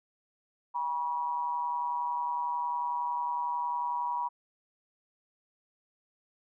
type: tone with amplitude modulation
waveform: sine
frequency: 966 Hz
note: B5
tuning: 39 cents flat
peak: -26 dBFS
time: 0.74-4.29 s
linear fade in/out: 20 ms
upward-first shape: sine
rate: 151 Hz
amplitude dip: 65%
effects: none